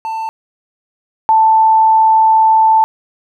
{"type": "tone pair in turn", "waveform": ["triangle", "sine"], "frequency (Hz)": [890, 882.8], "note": ["A5", "A5"], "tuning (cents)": [20, 5], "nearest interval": "unison", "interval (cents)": 15, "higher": "first", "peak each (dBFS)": [-16, -6], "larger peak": "second", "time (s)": [[0.05, 0.29], [1.29, 2.84]], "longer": "second", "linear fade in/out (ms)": 0, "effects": []}